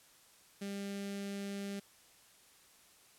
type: tone with notch filter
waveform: sawtooth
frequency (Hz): 199.4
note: G3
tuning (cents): +30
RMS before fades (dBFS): -41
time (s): 0.61-1.8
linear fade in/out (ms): 10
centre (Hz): 1000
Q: 0.95
effects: white hiss -63 dBFS RMS until 3.18 s + low-pass 12000 Hz 12 dB/octave